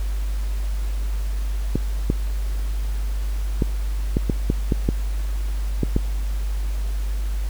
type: clicks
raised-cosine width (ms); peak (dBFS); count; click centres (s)
3; -6; 10; 1.756 / 2.101 / 3.622 / 4.169 / 4.298 / 4.501 / 4.722 / 4.889 / 5.833 / 5.964
effects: added 50 Hz sine -21 dBFS peak until 7.49 s + pink hiss -42 dBFS RMS until 7.49 s